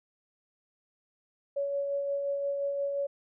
sine tone with tremolo, 562 Hz, C#5, 24 cents sharp, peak -27 dBFS, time 1.56-3.07 s, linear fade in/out 10 ms, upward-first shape sine, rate 5.7 Hz, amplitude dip 30%, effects none

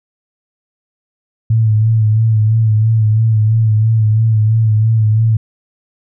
sine tone with vibrato, 110 Hz, A2, in tune, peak -8 dBFS, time 1.5-5.37 s, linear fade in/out 5 ms, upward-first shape sine, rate 3 Hz, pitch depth 45 cents each way, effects none

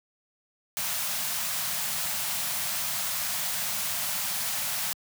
white band-stop noise, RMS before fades -30 dBFS, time 0.77-4.93 s, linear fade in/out 0 ms, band 220 to 580 Hz, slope 48 dB/octave, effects high-pass 100 Hz 12 dB/octave

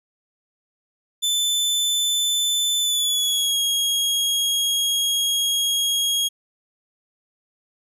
sawtooth tone with pitch glide, 3520 to 3284 Hz, A7 to G#7, 0 to -20 cents, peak -16 dBFS, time 1.22-6.29 s, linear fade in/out 20 ms, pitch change -120 cents, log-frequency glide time 2.8-3.6 s, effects resampled to 32000 Hz

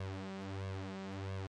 sawtooth tone with flanger, 96.4 Hz, G2, 28 cents flat, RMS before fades -42 dBFS, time 0-1.47 s, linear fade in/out 5 ms, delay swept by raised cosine 1.8 to 5.1 ms, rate 1.5 Hz, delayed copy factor +0.85, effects low-pass 5000 Hz 12 dB/octave + MP3 64 kbps

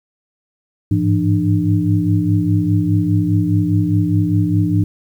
sine tone cluster, 101.3 / 106.2 / 169.3 / 299.6 Hz, G#2 / G#2 / E3 / D4, -43 / +39 / +46 / +35 cents, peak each -18 dBFS, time 0.91-4.84 s, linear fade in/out 5 ms, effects 8-bit

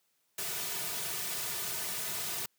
white noise with comb filter, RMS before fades -36 dBFS, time 0.38-2.46 s, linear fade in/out 5 ms, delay 3.7 ms, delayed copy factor -0.95, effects white hiss -75 dBFS RMS until 2.58 s + high-pass 100 Hz 12 dB/octave

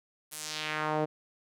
sawtooth tone with band-pass filter sweep, 153.9 Hz, D#3, 19 cents flat, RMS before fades -33 dBFS, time 0.31-1.06 s, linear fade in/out 20 ms, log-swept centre 12000 to 490 Hz, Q 1.5, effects none

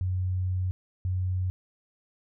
sine tone pair in turn, 92.1 / 92.1 Hz, F#2 / F#2, -7 / -7 cents, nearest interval unison, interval 0 cents, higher neither, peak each -25 dBFS, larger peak neither, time 0.01-0.71 / 1.05-1.5 s, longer first, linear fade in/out 0 ms, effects none

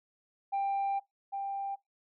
sine tone pair in turn, 791 / 791 Hz, G5 / G5, +15 / +15 cents, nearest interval unison, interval 0 cents, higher neither, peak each -26 / -32 dBFS, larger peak first, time 0.52-1 / 1.32-1.76 s, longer first, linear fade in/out 20 ms, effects noise-tail reverb RT60 0.2 s tail -23 dB re dry + tanh soft clip ceiling -27 dBFS

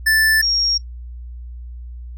square / sine tone pair in turn, 1760 / 5574 Hz, A6 / F8, 0 / -4 cents, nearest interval octave + minor sixth, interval 1996 cents, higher second, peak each -13 / -15 dBFS, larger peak first, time 0.06-0.42 / 0.42-0.78 s, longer neither, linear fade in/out 10 ms, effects noise-tail reverb RT60 0.1 s tail -24 dB re dry + added 60 Hz sine -30 dBFS peak until 2.17 s

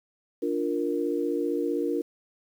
sine chord, Bb major, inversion first, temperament equal, 293.7 / 349.2 / 466.2 Hz, D4 / F4 / Bb4, 0 / 0 / 0 cents, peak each -29 dBFS, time 0.42-2.02 s, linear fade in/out 10 ms, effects 9-bit

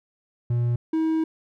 triangle tone pair in turn, 119.8 / 319.8 Hz, A#2 / D#4, +48 / +48 cents, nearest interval octave + perfect fourth, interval 1700 cents, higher second, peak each -18 dBFS, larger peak neither, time 0.5-0.76 / 0.93-1.24 s, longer second, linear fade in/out 5 ms, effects none

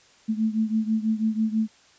sine beating tone pair, 217.7 / 223.8 Hz, A3 / A3, -18 / +30 cents, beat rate 6.1 Hz, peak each -23 / -26 dBFS, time 0.28-1.68 s, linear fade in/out 20 ms, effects white hiss -56 dBFS RMS until 1.98 s + resampled to 16000 Hz

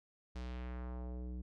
square tone with low-pass filter sweep, 61.74 Hz, B1, in tune, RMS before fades -43 dBFS, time 0.35-1.42 s, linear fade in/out 10 ms, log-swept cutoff 5800 to 250 Hz, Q 1.2, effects none

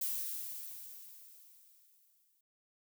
violet noise with exponential decay, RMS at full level -35 dBFS, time 0.01-2.41 s, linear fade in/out 5 ms, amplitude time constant 520 ms, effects none

